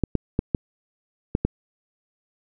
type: clicks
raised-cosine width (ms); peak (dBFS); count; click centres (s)
3; -7; 6; 0.037 / 0.153 / 0.391 / 0.548 / 1.351 / 1.45
effects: none